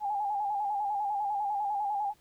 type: tone with vibrato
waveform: sine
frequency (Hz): 821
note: G#5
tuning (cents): -20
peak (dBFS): -28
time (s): 0-2.14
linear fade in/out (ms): 50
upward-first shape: square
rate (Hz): 10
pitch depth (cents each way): 51
effects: pink hiss -65 dBFS RMS until 2.2 s